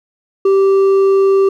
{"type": "tone with hard clipping", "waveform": "sine", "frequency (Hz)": 389.6, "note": "G4", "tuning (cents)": -11, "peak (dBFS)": -9, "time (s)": [0.45, 1.49], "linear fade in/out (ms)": 5, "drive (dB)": 4, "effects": []}